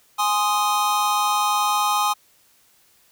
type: chord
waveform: square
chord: Ab major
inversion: none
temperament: equal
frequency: 830.6 / 1046.5 / 1244.5 Hz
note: Ab5 / C6 / Eb6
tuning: 0 / 0 / 0 cents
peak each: -23 / -25 / -23 dBFS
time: 0.18-2.14 s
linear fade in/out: 20 ms
effects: white hiss -58 dBFS RMS until 3.11 s